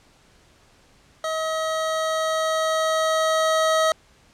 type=tone with level ramp; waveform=25% pulse; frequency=637 Hz; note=D#5; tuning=41 cents sharp; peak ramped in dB=-20 to -13 dBFS; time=1.24-3.92 s; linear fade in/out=2 ms; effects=pink hiss -56 dBFS RMS until 4.33 s + low-pass 8000 Hz 12 dB/octave